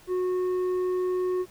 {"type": "tone with tanh clipping", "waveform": "sine", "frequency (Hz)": 365.7, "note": "F#4", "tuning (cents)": -20, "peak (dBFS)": -25, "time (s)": [0.07, 1.46], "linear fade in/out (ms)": 50, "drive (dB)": 6, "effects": ["pink hiss -54 dBFS RMS until 1.5 s"]}